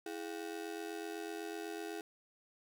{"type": "ring-modulated tone", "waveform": "35% pulse", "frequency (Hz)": 373.6, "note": "F#4", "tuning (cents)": 17, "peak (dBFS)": -36, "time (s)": [0.06, 2.01], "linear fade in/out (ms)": 2, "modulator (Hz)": 44, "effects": []}